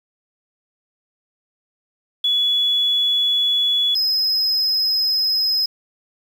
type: tone pair in turn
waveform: sine / triangle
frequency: 3400 / 5094 Hz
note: G#7 / D#8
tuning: +40 / +40 cents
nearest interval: perfect fifth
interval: 700 cents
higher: second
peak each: -15 dBFS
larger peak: neither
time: 2.24-3.95 / 3.95-5.66 s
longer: neither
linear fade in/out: 5 ms
effects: 7-bit